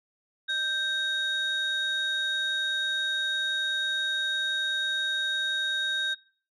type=tone pair together; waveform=sine; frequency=1568 / 3751 Hz; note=G6 / A#7; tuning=0 / +10 cents; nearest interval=octave + minor third; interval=1510 cents; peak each=-27 dBFS; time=0.48-6.15 s; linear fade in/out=20 ms; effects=noise-tail reverb RT60 0.4 s tail -19 dB re dry + tanh soft clip ceiling -22 dBFS